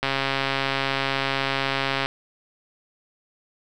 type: click train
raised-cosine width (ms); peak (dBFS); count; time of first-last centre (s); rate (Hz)
0.3; -7; 277; 0.03-2.059; 136
effects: none